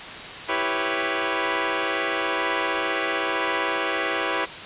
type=chord; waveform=10% pulse; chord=C# half-diminished seventh; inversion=first; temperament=equal; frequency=329.6 / 392 / 493.9 / 554.4 Hz; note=E4 / G4 / B4 / C#5; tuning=0 / 0 / 0 / 0 cents; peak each=-20 dBFS; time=0.48-4.46 s; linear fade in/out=20 ms; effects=white hiss -35 dBFS RMS until 4.65 s + resampled to 8000 Hz